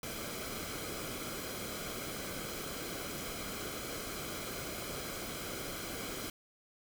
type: noise with comb filter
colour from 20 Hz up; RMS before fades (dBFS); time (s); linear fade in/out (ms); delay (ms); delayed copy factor
pink; -41; 0.03-6.3; 2; 1.1; -0.6
effects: none